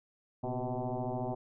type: tone with frequency modulation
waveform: sine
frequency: 256.9 Hz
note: C4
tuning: 32 cents flat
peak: -32 dBFS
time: 0.43-1.35 s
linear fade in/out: 10 ms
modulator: 125 Hz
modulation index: 4.7
effects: none